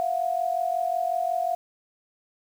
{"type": "tone pair together", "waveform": "sine", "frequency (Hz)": [677.5, 723], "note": ["E5", "F#5"], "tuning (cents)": [47, -40], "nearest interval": "minor second", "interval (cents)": 113, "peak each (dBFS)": -26, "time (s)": [0, 1.55], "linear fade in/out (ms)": 0, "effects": ["8-bit"]}